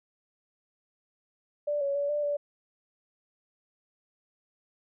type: tone with pitch steps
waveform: sine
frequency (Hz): 587 / 560 / 571 / 590 / 580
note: D5 / C#5 / D5 / D5 / D5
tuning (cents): -1 / +18 / -49 / +8 / -22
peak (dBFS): -26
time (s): 1.67-2.37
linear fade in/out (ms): 10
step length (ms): 140
effects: none